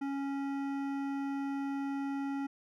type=tone with hard clipping; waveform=triangle; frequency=276.9 Hz; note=C#4; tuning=2 cents flat; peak=-35 dBFS; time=0.01-2.47 s; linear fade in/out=10 ms; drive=17 dB; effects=none